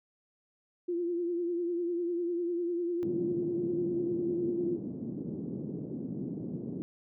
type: tone with vibrato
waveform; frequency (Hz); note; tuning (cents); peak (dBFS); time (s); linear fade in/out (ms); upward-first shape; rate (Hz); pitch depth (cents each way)
sine; 346.2; F4; -15; -29; 0.88-4.77; 10; triangle; 10; 60
type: band-pass noise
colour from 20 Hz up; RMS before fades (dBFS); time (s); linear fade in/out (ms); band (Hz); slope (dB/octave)
pink; -38; 3.03-6.82; 0; 160 to 340; 24
effects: none